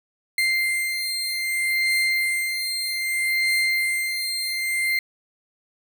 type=beating tone pair; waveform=35% pulse; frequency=2093 / 2093.63 Hz; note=C7 / C7; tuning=0 / +1 cents; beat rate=0.63 Hz; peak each=-25 / -21 dBFS; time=0.38-4.99 s; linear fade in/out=2 ms; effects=none